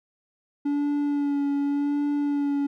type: tone with vibrato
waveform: triangle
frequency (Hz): 286.3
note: D4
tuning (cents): -44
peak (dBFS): -20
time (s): 0.65-2.67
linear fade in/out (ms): 10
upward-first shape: sine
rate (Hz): 0.87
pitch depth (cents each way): 21
effects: none